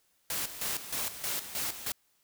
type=noise with tremolo; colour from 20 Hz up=white; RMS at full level=-33 dBFS; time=0.3-1.92 s; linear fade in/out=2 ms; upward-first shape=square; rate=3.2 Hz; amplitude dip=70%; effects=white hiss -71 dBFS RMS until 2.23 s